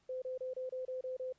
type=tone bursts; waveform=sine; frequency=513 Hz; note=C5; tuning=34 cents flat; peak=-37 dBFS; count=8; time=0.09-1.326 s; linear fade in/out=5 ms; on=130 ms; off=28 ms; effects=pink hiss -74 dBFS RMS until 1.38 s + resampled to 16000 Hz